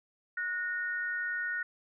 sine tone pair together, 1461 / 1845 Hz, F#6 / A#6, -22 / -18 cents, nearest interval major third, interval 404 cents, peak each -33 / -35 dBFS, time 0.37-1.63 s, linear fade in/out 5 ms, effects none

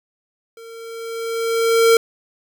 square tone with level ramp, 457.1 Hz, A#4, 34 cents flat, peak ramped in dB -38 to -9 dBFS, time 0.57-1.97 s, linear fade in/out 2 ms, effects none

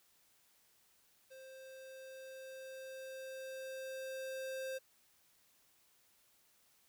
square tone with level ramp, 527 Hz, C5, 12 cents sharp, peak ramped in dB -53 to -40 dBFS, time 1.3-4.79 s, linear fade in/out 20 ms, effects white hiss -71 dBFS RMS until 6.88 s

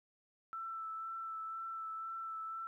sine tone with vibrato, 1327 Hz, E6, 11 cents sharp, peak -40 dBFS, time 0.53-2.67 s, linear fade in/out 0 ms, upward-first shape sine, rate 2 Hz, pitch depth 16 cents each way, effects 13-bit

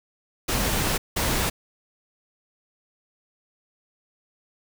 pink noise bursts at uneven times, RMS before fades -24 dBFS, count 2, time 0.48-0.98 / 1.16-1.5 s, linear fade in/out 10 ms, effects none

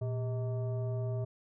sine tone with frequency modulation, 117.7 Hz, A#2, 17 cents sharp, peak -31 dBFS, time 0.01-1.25 s, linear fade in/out 10 ms, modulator 517 Hz, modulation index 0.58, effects none

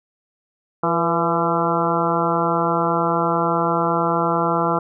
harmonic tone with a mistuned harmonic, 169 Hz, E3, 43 cents sharp, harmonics 1 / 2 / 3 / 4 / 5 / 6 / 7 / 8, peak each -25 / -25 / -25 / -25 / -25 / -25 / -25 / -25 dBFS, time 0.83-4.79 s, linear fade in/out 5 ms, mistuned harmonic 3, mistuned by -52 cents, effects none

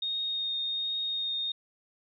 sine tone with vibrato, 3703 Hz, A#7, 12 cents flat, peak -29 dBFS, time 0.02-1.52 s, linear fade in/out 5 ms, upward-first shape triangle, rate 1.3 Hz, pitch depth 11 cents each way, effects none

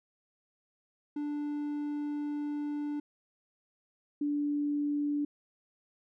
triangle / sine tone pair in turn, 293.7 / 291.5 Hz, D4 / D4, 0 / -13 cents, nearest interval unison, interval 13 cents, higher first, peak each -30 / -28 dBFS, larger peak second, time 1.16-3 / 4.21-5.25 s, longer first, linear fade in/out 5 ms, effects none

